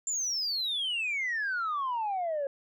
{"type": "exponential sweep", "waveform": "sine", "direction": "down", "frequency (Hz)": [7330, 542], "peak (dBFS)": -27, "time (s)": [0.07, 2.47], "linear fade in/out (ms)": 2, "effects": ["tanh soft clip ceiling -26 dBFS"]}